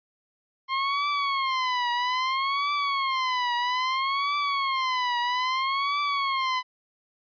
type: tone with vibrato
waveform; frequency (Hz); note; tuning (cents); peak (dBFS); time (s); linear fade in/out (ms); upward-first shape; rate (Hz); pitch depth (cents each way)
sawtooth; 1056; C6; +16; -20; 0.68-6.63; 50; triangle; 0.61; 170
effects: resampled to 11025 Hz